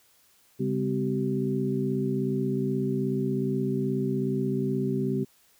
sine tone cluster, 137.8 / 200.3 / 256.8 / 384 Hz, C#3 / G3 / C4 / G4, -10 / +38 / -32 / -36 cents, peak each -30 dBFS, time 0.59-5.25 s, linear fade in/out 20 ms, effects white hiss -62 dBFS RMS until 5.59 s

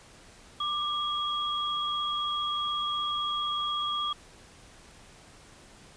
sine tone pair together, 1187 / 3305 Hz, D6 / G#7, +18 / -9 cents, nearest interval octave + tritone, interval 1773 cents, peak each -30 / -31 dBFS, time 0.6-4.13 s, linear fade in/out 5 ms, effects pink hiss -53 dBFS RMS until 5.96 s + resampled to 22050 Hz

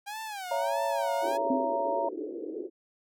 sawtooth tone with vibrato, 794 Hz, G5, 22 cents sharp, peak -32 dBFS, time 0.06-1.38 s, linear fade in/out 20 ms, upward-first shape sine, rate 1.6 Hz, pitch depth 190 cents each way
sine chord, A# diminished, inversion first, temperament just, 559.4 / 671.3 / 932.3 Hz, C#5 / E5 / A#5, +16 / +31 / 0 cents, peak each -31 dBFS, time 0.51-2.09 s, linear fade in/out 5 ms
pink band-pass noise, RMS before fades -37 dBFS, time 1.21-2.7 s, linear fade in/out 50 ms, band 310 to 460 Hz, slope 48 dB/octave
sine tone with exponential decay, 263 Hz, C4, 9 cents sharp, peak -23 dBFS, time 1.5-1.94 s, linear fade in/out 5 ms, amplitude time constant 95 ms
effects none

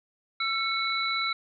sine tone cluster, 1342 / 2204 / 3960 Hz, E6 / C#7 / B7, +31 / -11 / +4 cents, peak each -30 dBFS, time 0.4-1.33 s, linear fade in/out 5 ms, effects none

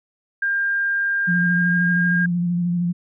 sine tone with pitch glide, 1601 to 1614.9 Hz, G6 to G#6, +36 to -49 cents, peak -18 dBFS, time 0.42-2.26 s, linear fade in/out 5 ms, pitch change +15 cents, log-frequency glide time 1.21-1.78 s
sine tone with vibrato, 174.61 Hz, F3, in tune, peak -18 dBFS, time 1.27-2.93 s, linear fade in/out 20 ms, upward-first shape square, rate 13 Hz, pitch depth 22 cents each way
effects none

